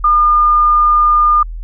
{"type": "tone", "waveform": "sine", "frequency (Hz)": 1210, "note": "D#6", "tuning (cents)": -49, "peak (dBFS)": -7, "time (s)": [0.04, 1.43], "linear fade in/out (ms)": 5, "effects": ["added 41 Hz sine -22 dBFS peak until 1.63 s"]}